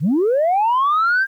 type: linear sweep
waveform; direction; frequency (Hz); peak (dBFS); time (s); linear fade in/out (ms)
sine; up; 121.8 to 1615; -12; 0-1.27; 50
effects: tanh soft clip ceiling -11 dBFS + 9-bit